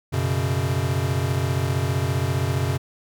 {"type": "chord", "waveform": "square", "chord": "F# suspended fourth", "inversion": "none", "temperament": "equal", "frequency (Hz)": [92.5, 123.47, 138.59], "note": ["F#2", "B2", "C#3"], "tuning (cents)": [0, 0, 0], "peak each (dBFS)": -26, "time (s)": [0.12, 2.78], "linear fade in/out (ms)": 20, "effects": []}